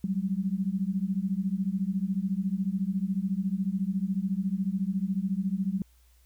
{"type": "beating tone pair", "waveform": "sine", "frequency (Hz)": [185, 199], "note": ["F#3", "G3"], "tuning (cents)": [0, 26], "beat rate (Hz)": 14, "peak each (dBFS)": -29, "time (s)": [0.04, 5.82], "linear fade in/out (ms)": 2, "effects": ["added 60 Hz sine -58 dBFS peak until 6.25 s", "white hiss -67 dBFS RMS until 6.25 s"]}